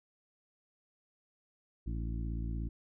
harmonic tone with a mistuned harmonic, 56.7 Hz, A#1, 47 cents flat, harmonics 1 / 2 / 3 / 4 / 5 / 6, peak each -35 / -41 / -45 / -47 / -49 / -51 dBFS, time 1.86-2.69 s, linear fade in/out 10 ms, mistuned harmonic 6, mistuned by -55 cents, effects none

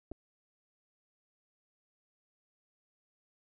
clicks, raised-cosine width 2 ms, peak -30 dBFS, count 2, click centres 0.115 / 0.118 s, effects none

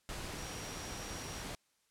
sine tone in noise, 5670 Hz, F8, 25 cents sharp, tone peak -51 dBFS, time 0.38-1.42 s, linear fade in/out 0 ms, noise pink, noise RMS -43 dBFS, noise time 0.09-1.55 s, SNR -11 dB, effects white hiss -75 dBFS RMS until 1.9 s + low-pass 10000 Hz 12 dB/octave

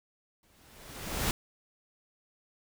pink noise with exponential growth, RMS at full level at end -28 dBFS, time 0.43-1.31 s, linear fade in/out 1 ms, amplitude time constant 190 ms, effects none

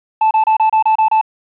triangle tone bursts, 875 Hz, A5, 10 cents flat, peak -7 dBFS, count 8, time 0.21-1.213 s, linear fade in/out 5 ms, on 100 ms, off 29 ms, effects resampled to 8000 Hz + 7-bit

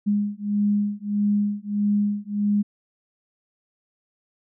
sine beating tone pair, 204.9 / 206.5 Hz, G#3 / G#3, -23 / -10 cents, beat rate 1.6 Hz, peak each -23 dBFS, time 0.06-2.63 s, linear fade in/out 20 ms, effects none

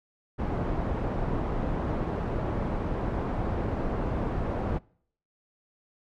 pink low-pass noise, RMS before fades -29 dBFS, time 0.38-4.79 s, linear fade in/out 20 ms, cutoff 860 Hz, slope 12 dB/octave, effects noise-tail reverb RT60 0.6 s tail -25 dB re dry + MP3 64 kbps

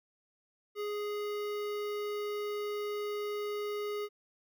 square tone with notch filter, 415.3 Hz, G#4, in tune, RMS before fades -36 dBFS, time 0.75-4.09 s, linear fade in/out 50 ms, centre 8000 Hz, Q 0.82, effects none

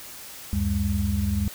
sine tone cluster, 72.6 / 93.8 / 202.9 Hz, D2 / F#2 / G#3, -19 / +24 / -40 cents, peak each -26 dBFS, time 0.53-1.48 s, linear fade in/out 0 ms, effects white hiss -41 dBFS RMS until 1.54 s

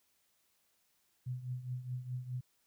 sine tone with tremolo, 125.9 Hz, B2, 34 cents sharp, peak -34 dBFS, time 1.26-2.41 s, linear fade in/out 10 ms, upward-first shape triangle, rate 4.8 Hz, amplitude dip 80%, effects white hiss -75 dBFS RMS until 2.66 s

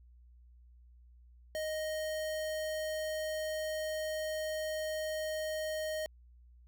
square tone, 622.3 Hz, D#5, in tune, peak -35 dBFS, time 1.55-6.06 s, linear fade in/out 0 ms, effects added 60 Hz sine -56 dBFS peak until 6.67 s

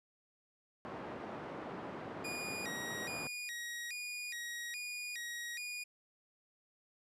pink band-pass noise, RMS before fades -45 dBFS, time 0.85-3.27 s, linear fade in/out 0 ms, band 200 to 1300 Hz, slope 12 dB/octave
sawtooth tone with vibrato, 2154 Hz, C7, 50 cents sharp, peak -37 dBFS, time 2.24-5.84 s, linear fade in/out 10 ms, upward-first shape square, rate 1.2 Hz, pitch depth 220 cents each way
effects low-pass 12000 Hz 12 dB/octave

